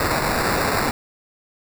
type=noise with sample-and-hold; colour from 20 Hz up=white; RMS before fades=-21 dBFS; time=0-0.91 s; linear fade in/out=2 ms; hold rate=3150 Hz; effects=none